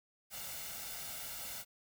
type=noise with comb filter; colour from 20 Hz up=white; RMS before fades=-44 dBFS; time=0.3-1.65 s; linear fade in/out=50 ms; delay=1.4 ms; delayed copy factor=+0.6; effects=none